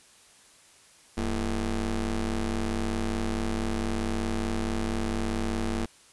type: ring-modulated tone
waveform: 25% pulse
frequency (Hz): 104.6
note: G#2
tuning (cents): +13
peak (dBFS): -20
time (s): 1.17-5.86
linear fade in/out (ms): 10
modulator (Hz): 125
effects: white hiss -56 dBFS RMS until 6.12 s + resampled to 24000 Hz